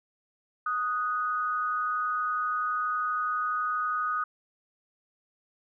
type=tone pair together; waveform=sine; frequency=1244.5 / 1476.7 Hz; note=D#6 / F#6; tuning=0 / -4 cents; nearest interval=minor third; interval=296 cents; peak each=-27 / -33 dBFS; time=0.66-4.24 s; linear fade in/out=5 ms; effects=none